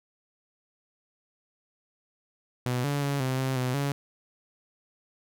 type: tone with pitch steps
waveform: sawtooth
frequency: 124.4 / 143.1 / 141 / 130.2 / 132.1 / 127 / 141 Hz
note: B2 / D3 / C#3 / C3 / C3 / B2 / C#3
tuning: +13 / -45 / +30 / -8 / +17 / +49 / +30 cents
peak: -22 dBFS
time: 2.66-3.92 s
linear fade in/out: 0 ms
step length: 180 ms
effects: none